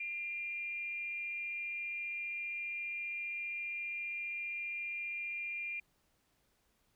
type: tone with frequency modulation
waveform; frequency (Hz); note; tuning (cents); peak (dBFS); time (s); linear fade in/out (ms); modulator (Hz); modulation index
sine; 2395; D7; +33; -37; 0-5.8; 5; 321; 0.28
effects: pink hiss -75 dBFS RMS until 6.95 s